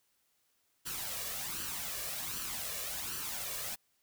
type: noise with flanger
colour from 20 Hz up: white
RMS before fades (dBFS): -39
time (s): 0.85-3.76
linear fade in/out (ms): 20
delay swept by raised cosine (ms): 0.67 to 1.77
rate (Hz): 1.3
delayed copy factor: +0.6
effects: white hiss -75 dBFS RMS until 4.02 s